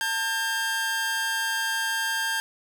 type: tone pair together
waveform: sawtooth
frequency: 897 / 1599.9 Hz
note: A5 / G6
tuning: +33 / +35 cents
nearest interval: minor seventh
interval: 1002 cents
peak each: -28 / -22 dBFS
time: 0.01-2.4 s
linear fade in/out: 0 ms
effects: none